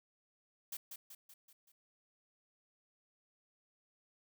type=noise with echo; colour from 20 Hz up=blue; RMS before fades=-43 dBFS; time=0.72-0.77 s; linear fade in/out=5 ms; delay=190 ms; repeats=5; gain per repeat=-5 dB; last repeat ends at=1.72 s; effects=none